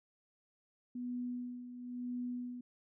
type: tone with tremolo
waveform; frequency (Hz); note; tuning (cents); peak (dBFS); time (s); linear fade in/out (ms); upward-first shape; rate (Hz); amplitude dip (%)
sine; 246.1; B3; -6; -36; 0.95-2.61; 5; sine; 0.99; 65
effects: none